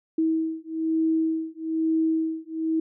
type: beating tone pair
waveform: sine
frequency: 320.9 / 322 Hz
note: E4 / E4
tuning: -46 / -41 cents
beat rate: 1.1 Hz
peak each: -25 dBFS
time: 0.18-2.8 s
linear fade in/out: 5 ms
effects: none